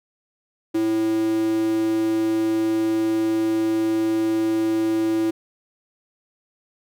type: tone with high-pass filter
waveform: square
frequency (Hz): 109.9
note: A2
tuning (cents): -2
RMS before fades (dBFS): -21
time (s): 0.74-5.31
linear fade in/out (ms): 10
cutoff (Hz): 310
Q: 8.7
effects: none